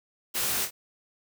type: noise with echo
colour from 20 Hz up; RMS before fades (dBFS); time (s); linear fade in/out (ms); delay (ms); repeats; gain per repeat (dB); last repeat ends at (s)
white; -29; 0.34-0.66; 20; 25; 2; -6; 0.71
effects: none